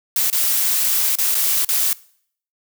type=noise with dropouts; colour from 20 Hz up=blue; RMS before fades=-18 dBFS; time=0.16-1.93 s; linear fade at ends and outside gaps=2 ms; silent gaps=0.301-0.327 / 1.155-1.185 / 1.346-1.351 / 1.648-1.689 s; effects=noise-tail reverb RT60 0.6 s tail -22 dB re dry